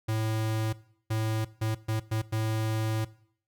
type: tone bursts at uneven times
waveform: square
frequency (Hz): 110.1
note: A2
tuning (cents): +2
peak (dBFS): -27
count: 6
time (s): 0.08-0.73 / 1.1-1.45 / 1.61-1.75 / 1.88-2 / 2.11-2.22 / 2.32-3.05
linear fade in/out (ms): 10
effects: noise-tail reverb RT60 0.6 s tail -19 dB re dry